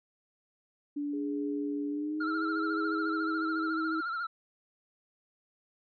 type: tone with pitch glide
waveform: sine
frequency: 290 to 319.9 Hz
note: D4 to D#4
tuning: -22 to +48 cents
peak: -31 dBFS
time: 0.96-4.01 s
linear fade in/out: 10 ms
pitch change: +170 cents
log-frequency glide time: 1.88-2.36 s
type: tone with tremolo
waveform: sine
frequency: 415.3 Hz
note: G#4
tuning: in tune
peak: -36 dBFS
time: 1.13-3.69 s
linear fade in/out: 5 ms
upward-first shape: triangle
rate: 0.73 Hz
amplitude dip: 75%
type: tone with vibrato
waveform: triangle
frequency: 1372 Hz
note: F6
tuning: 31 cents flat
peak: -30 dBFS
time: 2.2-4.27 s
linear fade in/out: 10 ms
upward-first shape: sine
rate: 14 Hz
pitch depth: 72 cents each way
effects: resampled to 11025 Hz